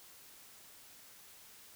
silence, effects white hiss -57 dBFS RMS until 1.75 s

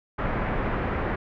pink low-pass noise, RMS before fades -27 dBFS, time 0.18-1.16 s, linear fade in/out 10 ms, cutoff 2000 Hz, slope 24 dB/octave, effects none

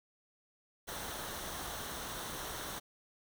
pink noise with comb filter, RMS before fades -42 dBFS, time 0.87-2.8 s, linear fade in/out 20 ms, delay 0.41 ms, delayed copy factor -0.5, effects none

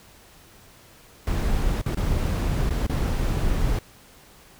brown noise with dropouts, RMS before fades -23 dBFS, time 1.27-3.79 s, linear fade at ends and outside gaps 2 ms, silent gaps 1.815-1.861 / 1.947-1.971 / 2.695-2.706 / 2.866-2.896 s, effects pink hiss -51 dBFS RMS until 4.59 s

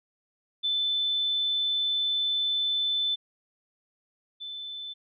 sine tone pair in turn, 3520 / 3520 Hz, A7 / A7, 0 / 0 cents, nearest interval unison, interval 0 cents, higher neither, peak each -24 / -35 dBFS, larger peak first, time 0.63-3.16 / 4.4-4.94 s, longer first, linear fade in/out 20 ms, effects none

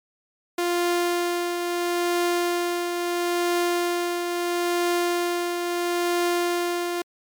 sawtooth tone with tremolo, 349.2 Hz, F4, in tune, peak -16 dBFS, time 0.58-7.02 s, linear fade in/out 5 ms, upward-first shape triangle, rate 0.75 Hz, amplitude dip 45%, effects MP3 96 kbps

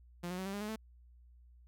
sawtooth tone with pitch steps, 174.61 / 181.4 / 188.44 / 195.77 / 203.4 / 211.3 / 219.5 Hz, F3 / F#3 / F#3 / G3 / G#3 / G#3 / A3, 0 / -34 / +32 / -2 / -36 / +30 / -4 cents, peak -34 dBFS, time 0.23-0.762 s, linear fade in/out 10 ms, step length 76 ms, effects added 60 Hz sine -57 dBFS peak until 1.67 s

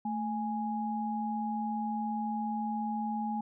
sine tone pair together, 220.7 / 830.6 Hz, A3 / G#5, +5 / 0 cents, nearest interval octave + major seventh, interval 2295 cents, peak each -33 / -34 dBFS, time 0.05-3.41 s, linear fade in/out 5 ms, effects none

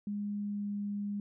sine tone with pitch glide, 205.2 to 203.9 Hz, G#3 to G#3, -21 to -32 cents, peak -33 dBFS, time 0.07-1.2 s, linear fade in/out 2 ms, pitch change -11 cents, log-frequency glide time 0.39-0.74 s, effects none

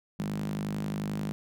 sawtooth tone with high-pass filter, 51.3 Hz, G#1, 21 cents flat, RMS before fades -33 dBFS, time 0.19-1.32 s, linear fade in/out 0 ms, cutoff 180 Hz, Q 8.7, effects none

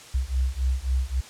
sine beating tone pair, 63 / 66.7 Hz, B1 / C2, +35 / +34 cents, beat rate 3.7 Hz, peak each -25 / -25 dBFS, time 0.14-1.21 s, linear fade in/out 10 ms, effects white hiss -45 dBFS RMS until 1.29 s + low-pass 8000 Hz 12 dB/octave

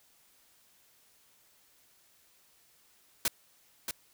white noise with echo, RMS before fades -28 dBFS, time 3.25-3.28 s, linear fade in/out 2 ms, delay 630 ms, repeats 1, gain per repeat -7 dB, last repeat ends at 3.91 s, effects white hiss -65 dBFS RMS until 4.13 s

